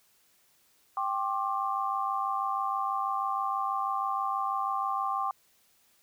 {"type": "chord", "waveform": "sine", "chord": "G suspended fourth", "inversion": "none", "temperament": "equal with one note detuned", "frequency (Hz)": [784, 1068.5, 1174.7], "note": ["G5", "C6", "D6"], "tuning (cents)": [0, 36, 0], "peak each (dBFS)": -32, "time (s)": [0.97, 5.31], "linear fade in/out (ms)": 2, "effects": ["white hiss -66 dBFS RMS until 6.02 s"]}